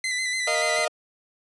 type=tone with vibrato; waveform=sawtooth; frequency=2021 Hz; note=B6; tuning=39 cents sharp; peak=-21 dBFS; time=0.04-0.85 s; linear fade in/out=2 ms; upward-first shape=square; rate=6.9 Hz; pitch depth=30 cents each way
type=chord; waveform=35% pulse; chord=Bb suspended fourth; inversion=none; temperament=equal with one note detuned; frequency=466.2 / 619.7 / 698.5 Hz; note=Bb4 / Eb5 / F5; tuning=0 / -7 / 0 cents; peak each=-30 / -24 / -27 dBFS; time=0.47-0.88 s; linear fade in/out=5 ms
type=noise with exponential decay; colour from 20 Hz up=brown; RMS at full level=-31 dBFS; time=0.78-0.88 s; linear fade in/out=5 ms; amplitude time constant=21 ms
effects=high-pass 300 Hz 12 dB/octave + resampled to 24000 Hz